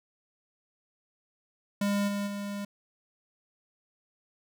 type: tone with level steps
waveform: square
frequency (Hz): 202.3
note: G#3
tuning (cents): -45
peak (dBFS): -26 / -30 / -34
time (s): 1.81-2.65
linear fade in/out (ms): 5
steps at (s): 2.07 / 2.26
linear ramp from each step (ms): 20
effects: none